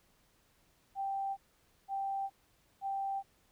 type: tone bursts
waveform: sine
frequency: 784 Hz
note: G5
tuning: in tune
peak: -33 dBFS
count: 3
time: 0.95-3.23 s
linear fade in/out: 50 ms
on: 420 ms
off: 510 ms
effects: pink hiss -70 dBFS RMS until 3.51 s